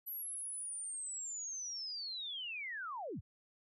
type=linear sweep; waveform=sine; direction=down; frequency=11880 to 43.65 Hz; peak=-40 dBFS; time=0.06-3.21 s; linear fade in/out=20 ms; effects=none